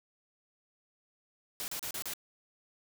white noise bursts, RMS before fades -38 dBFS, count 5, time 1.6-2.136 s, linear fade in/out 0 ms, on 80 ms, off 34 ms, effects none

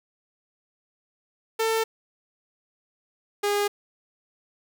sawtooth tone pair in turn, 447.3 / 409.3 Hz, A4 / G#4, +28 / -25 cents, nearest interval major second, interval 153 cents, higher first, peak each -18 dBFS, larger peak neither, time 1.59-1.84 / 3.43-3.68 s, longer neither, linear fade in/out 10 ms, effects none

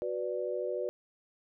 sine chord, B minor, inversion second, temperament equal, 370 / 493.9 / 587.3 Hz, F#4 / B4 / D5, 0 / 0 / 0 cents, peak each -36 / -35 / -36 dBFS, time 0.02-0.89 s, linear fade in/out 0 ms, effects none

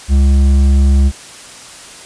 sine tone with hard clipping, 68.4 Hz, C#2, 23 cents flat, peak -8 dBFS, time 0.08-1.12 s, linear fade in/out 50 ms, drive 7 dB, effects white hiss -34 dBFS RMS until 2.05 s + resampled to 22050 Hz

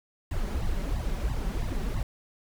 brown noise with flanger, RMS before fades -29 dBFS, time 0.31-2.03 s, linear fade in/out 2 ms, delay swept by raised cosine 1 to 5.3 ms, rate 3 Hz, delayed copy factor +1, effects none

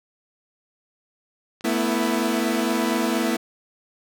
clicks, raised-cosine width 0.2 ms, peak -27 dBFS, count 2, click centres 1.609 / 1.649 s
sawtooth chord, A suspended second, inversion none, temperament equal with one note detuned, 222.7 / 246.9 / 329.6 Hz, A3 / B3 / E4, +21 / 0 / 0 cents, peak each -21 dBFS, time 1.64-3.37 s, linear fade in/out 10 ms
effects none

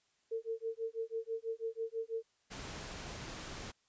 sine tone with tremolo, 452.2 Hz, A4, 47 cents sharp, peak -33 dBFS, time 0.31-2.23 s, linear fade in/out 10 ms, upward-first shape sine, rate 6.1 Hz, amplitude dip 100%
pink noise, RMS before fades -45 dBFS, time 2.5-3.72 s, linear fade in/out 20 ms
effects white hiss -75 dBFS RMS until 3.88 s + resampled to 16000 Hz

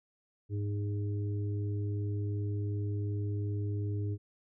harmonic tone, 102.7 Hz, G#2, 19 cents flat, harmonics 1 / 3 / 4, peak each -31 / -42 / -44 dBFS, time 0.49-4.18 s, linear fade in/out 50 ms, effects none

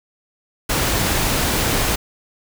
pink noise, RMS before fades -19 dBFS, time 0.69-1.96 s, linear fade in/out 10 ms, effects none

